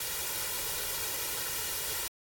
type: noise with comb filter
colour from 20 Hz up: white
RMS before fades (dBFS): -34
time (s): 0-2.08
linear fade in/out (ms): 5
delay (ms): 2.1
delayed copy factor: +0.65
effects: AAC 64 kbps